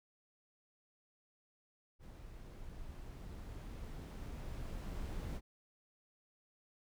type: noise with level ramp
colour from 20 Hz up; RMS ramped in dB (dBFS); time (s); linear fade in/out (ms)
brown; -52 to -41; 1.99-5.41; 50
effects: none